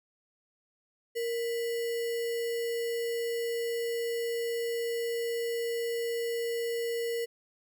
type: tone with sample-and-hold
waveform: sine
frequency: 466.2 Hz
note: A#4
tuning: in tune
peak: -29 dBFS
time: 1.15-7.26 s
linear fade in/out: 20 ms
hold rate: 2450 Hz
effects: none